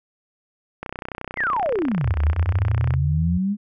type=click train; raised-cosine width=0.5 ms; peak=-15 dBFS; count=67; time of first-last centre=0.83-2.939 s; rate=31.3 Hz
type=exponential two-way sweep; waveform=sine; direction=down then up; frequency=2223 to 73.5 to 211.3 Hz; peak=-19 dBFS; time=1.36-3.57 s; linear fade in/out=50 ms; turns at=2.18 s
type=tone with pitch glide; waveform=sine; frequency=73.42 to 82.89 Hz; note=D2 to E2; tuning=0 to +10 cents; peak=-21 dBFS; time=2.04-3.38 s; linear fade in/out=10 ms; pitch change=+210 cents; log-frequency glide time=2.27-2.57 s
effects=none